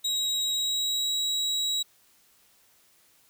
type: tone with pitch glide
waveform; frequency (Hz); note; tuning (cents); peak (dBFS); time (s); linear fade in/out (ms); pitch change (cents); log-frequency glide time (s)
35% pulse; 3827 to 3865; A#7 to B7; +45 to -38; -24; 0.04-1.83; 10; +17; 0.54-1.1
effects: white hiss -62 dBFS RMS until 3.29 s